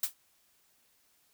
blue noise with exponential decay, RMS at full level -24 dBFS, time 0.03-0.14 s, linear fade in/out 5 ms, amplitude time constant 22 ms, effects white hiss -69 dBFS RMS until 1.33 s

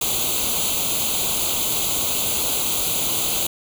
white noise with comb filter, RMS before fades -22 dBFS, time 0.01-3.47 s, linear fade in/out 5 ms, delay 0.28 ms, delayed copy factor +0.9, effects none

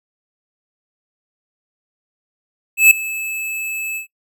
square tone with ADSR envelope, 2609 Hz, E7, 18 cents flat, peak -4 dBFS, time 2.77-4.07 s, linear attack 140 ms, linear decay 3 ms, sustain -19 dB, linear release 110 ms, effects noise-tail reverb RT60 0.1 s tail -17 dB re dry

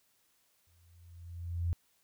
sine tone with exponential growth, 85.8 Hz, F2, 30 cents flat, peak -27 dBFS, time 0.67-1.73 s, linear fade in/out 0 ms, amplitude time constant 230 ms, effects white hiss -72 dBFS RMS until 2.03 s

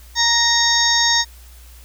harmonic tone with a mistuned harmonic, 932.3 Hz, A#5, in tune, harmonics 1 / 2 / 4 / 5 / 6 / 7, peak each -22 / -20 / -19 / -25 / -19 / -21 dBFS, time 0.15-1.25 s, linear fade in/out 50 ms, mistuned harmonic 6, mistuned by -50 cents, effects added 60 Hz sine -40 dBFS peak until 1.84 s + white hiss -48 dBFS RMS until 1.84 s

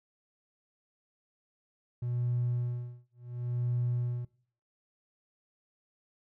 triangle tone with tremolo, 121.7 Hz, B2, 25 cents flat, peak -24 dBFS, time 2.02-4.25 s, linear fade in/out 5 ms, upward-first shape sine, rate 0.7 Hz, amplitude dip 100%, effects noise-tail reverb RT60 0.5 s tail -22 dB re dry + tanh soft clip ceiling -23 dBFS

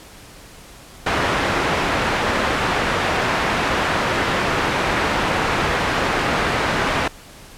white low-pass noise, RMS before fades -20 dBFS, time 1.06-7.08 s, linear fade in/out 5 ms, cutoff 1700 Hz, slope 12 dB/octave, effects pink hiss -42 dBFS RMS until 7.57 s + low-pass 12000 Hz 12 dB/octave

